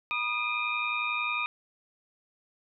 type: tone cluster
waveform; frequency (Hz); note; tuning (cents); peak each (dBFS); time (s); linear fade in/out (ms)
sine; 970 / 1230 / 2406 / 2517 / 3705; B5 / D#6 / D7 / D#7 / A#7; -31 / -20 / +41 / +19 / -11; -39 / -33 / -31 / -34 / -40; 0.11-1.46; 0
effects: none